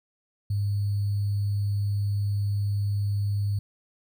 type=tone with sample-and-hold; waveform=sine; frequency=101.4 Hz; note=G#2; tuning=41 cents flat; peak=-23 dBFS; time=0.5-3.59 s; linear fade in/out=5 ms; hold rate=4410 Hz; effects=none